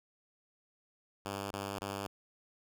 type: tone bursts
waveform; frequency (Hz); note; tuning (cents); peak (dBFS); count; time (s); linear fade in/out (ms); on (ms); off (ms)
5% pulse; 99.3; G2; +23; -26; 3; 1.25-2.07; 10; 260; 20
effects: none